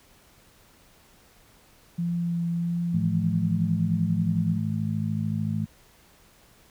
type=tone with vibrato; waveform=sine; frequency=171 Hz; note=F3; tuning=36 cents flat; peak=-24 dBFS; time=1.98-4.58 s; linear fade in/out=10 ms; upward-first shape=triangle; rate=1.5 Hz; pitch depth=13 cents each way
type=harmonic tone; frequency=53.5 Hz; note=A1; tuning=48 cents flat; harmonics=2 / 3 / 4; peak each=-29 / -29 / -29 dBFS; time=2.93-5.66 s; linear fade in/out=20 ms
effects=pink hiss -57 dBFS RMS until 6.7 s